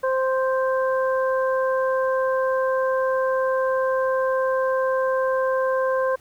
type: harmonic tone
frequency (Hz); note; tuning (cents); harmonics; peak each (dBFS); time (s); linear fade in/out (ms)
523.3; C5; 0; 1 / 2 / 3; -20 / -26 / -30; 0.03-6.16; 10
effects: pink hiss -55 dBFS RMS until 6.2 s